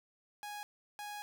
sawtooth tone bursts at uneven times, 829 Hz, G#5, 3 cents flat, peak -38 dBFS, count 2, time 0.43-0.63 / 0.99-1.22 s, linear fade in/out 0 ms, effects none

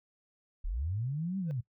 sine linear two-way sweep, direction up then down, 30.87 to 197.5 to 111.5 Hz, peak -31 dBFS, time 0.64-1.61 s, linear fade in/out 10 ms, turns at 1.38 s
triangle tone with exponential growth, 510 Hz, C5, 44 cents flat, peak -38 dBFS, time 1.43-1.51 s, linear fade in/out 0 ms, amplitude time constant 17 ms
effects noise-tail reverb RT60 0.1 s tail -19 dB re dry

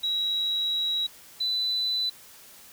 sine tone pair in turn, 3867 / 3994 Hz, B7 / B7, -37 / +19 cents, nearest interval minor second, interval 56 cents, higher second, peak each -24 dBFS, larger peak neither, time 0.03-1.07 / 1.4-2.1 s, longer first, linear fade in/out 10 ms, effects white hiss -50 dBFS RMS until 2.72 s

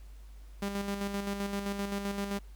sawtooth tone with tremolo, 200 Hz, G3, 35 cents sharp, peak -27 dBFS, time 0.62-2.39 s, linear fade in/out 5 ms, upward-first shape square, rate 7.7 Hz, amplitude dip 45%, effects added 50 Hz sine -46 dBFS peak until 2.55 s + pink hiss -64 dBFS RMS until 2.55 s

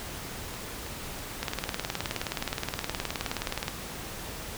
two click trains, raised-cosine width 0.2 ms, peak -24 / -12 dBFS, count 8 / 44, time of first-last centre 0.54-2.813 / 1.43-3.681 s, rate 3.08 / 19.1 Hz, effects pink hiss -39 dBFS RMS until 4.57 s

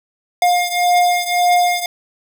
square beating tone pair, 709 / 710.8 Hz, F5 / F5, +26 / +30 cents, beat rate 1.8 Hz, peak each -15 / -18 dBFS, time 0.42-1.86 s, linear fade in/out 2 ms, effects none

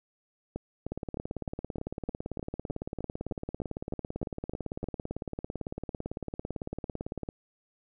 two click trains, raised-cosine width 2 ms, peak -21 / -21 dBFS, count 115 / 15, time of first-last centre 0.92-7.289 / 0.56-4.841 s, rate 17.9 / 3.27 Hz, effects none

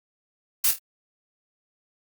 blue noise with echo, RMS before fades -20 dBFS, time 0.64-0.71 s, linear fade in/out 5 ms, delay 26 ms, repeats 3, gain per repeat -8 dB, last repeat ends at 0.788 s, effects Opus 48 kbps

